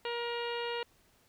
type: harmonic tone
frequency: 473.6 Hz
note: A#4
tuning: 27 cents sharp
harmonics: 1 / 2 / 3 / 4 / 5 / 6 / 7 / 8 / 9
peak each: -36 / -40 / -45 / -45 / -47 / -42 / -52 / -51 / -51 dBFS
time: 0.05-0.83 s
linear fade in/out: 2 ms
effects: pink hiss -67 dBFS RMS until 1.28 s